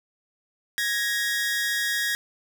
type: tone pair together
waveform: sawtooth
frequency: 1661 / 1877 Hz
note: G#6 / A#6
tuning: 0 / +11 cents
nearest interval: major second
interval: 211 cents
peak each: -23 dBFS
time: 0.78-2.15 s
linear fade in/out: 0 ms
effects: none